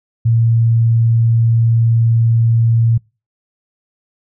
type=tone; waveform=sine; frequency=115.1 Hz; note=A#2; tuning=22 cents flat; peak=-9 dBFS; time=0.25-2.98 s; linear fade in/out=10 ms; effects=noise-tail reverb RT60 0.3 s tail -26 dB re dry